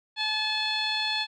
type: tone with low-pass filter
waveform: 15% pulse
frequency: 862 Hz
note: A5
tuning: 36 cents flat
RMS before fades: -28 dBFS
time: 0.16-1.27 s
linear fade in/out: 50 ms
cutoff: 4100 Hz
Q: 6.3
effects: none